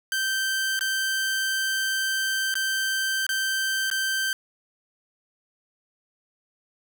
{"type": "tone with dropouts", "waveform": "sawtooth", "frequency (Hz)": 1558, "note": "G6", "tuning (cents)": -11, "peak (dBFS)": -20, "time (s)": [0.12, 4.33], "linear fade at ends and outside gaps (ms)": 1, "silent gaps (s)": [[0.792, 0.809], [2.541, 2.554], [3.266, 3.291], [3.901, 3.913]], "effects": []}